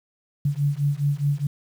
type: beating tone pair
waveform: sine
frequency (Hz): 141.1 / 145.9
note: C#3 / D3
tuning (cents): +31 / -11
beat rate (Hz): 4.8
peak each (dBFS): -23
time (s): 0.45-1.47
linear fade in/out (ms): 5
effects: 8-bit